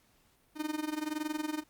45% pulse tone with amplitude modulation, 306.1 Hz, D#4, 28 cents flat, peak -30 dBFS, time 0.55-1.64 s, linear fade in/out 50 ms, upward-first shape sine, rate 21.4 Hz, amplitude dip 85%, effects pink hiss -68 dBFS RMS until 1.69 s + Opus 48 kbps

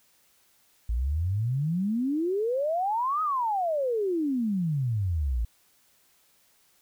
sine exponential two-way sweep, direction up then down, 54 to 1282 to 54 Hz, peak -24 dBFS, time 0.89-5.45 s, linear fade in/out 5 ms, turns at 3.22 s, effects white hiss -64 dBFS RMS until 6.81 s

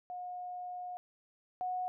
sine tone pair in turn, 721 / 731.9 Hz, F#5 / F#5, -45 / -19 cents, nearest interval unison, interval 26 cents, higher second, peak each -39 / -33 dBFS, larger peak second, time 0.1-0.97 / 1.61-1.88 s, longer first, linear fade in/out 0 ms, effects none

